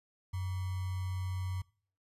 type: tone with sample-and-hold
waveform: sine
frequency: 92.5 Hz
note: F#2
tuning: in tune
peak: -33 dBFS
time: 0.33-1.62 s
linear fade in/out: 10 ms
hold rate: 1050 Hz
effects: noise-tail reverb RT60 0.5 s tail -23 dB re dry + resampled to 32000 Hz